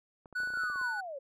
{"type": "clicks", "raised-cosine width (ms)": 1, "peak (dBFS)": -37, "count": 12, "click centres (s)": [0.258, 0.327, 0.403, 0.434, 0.474, 0.504, 0.537, 0.573, 0.636, 0.7, 0.758, 0.814]}
{"type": "tone with tremolo", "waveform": "triangle", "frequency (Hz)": 1480, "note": "F#6", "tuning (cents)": 0, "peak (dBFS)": -28, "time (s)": [0.35, 1.01], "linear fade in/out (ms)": 10, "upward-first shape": "triangle", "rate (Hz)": 4.5, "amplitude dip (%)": 45}
{"type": "linear sweep", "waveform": "sine", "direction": "down", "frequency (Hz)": [1439, 523], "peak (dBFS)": -38, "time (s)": [0.53, 1.19], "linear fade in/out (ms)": 10}
{"effects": []}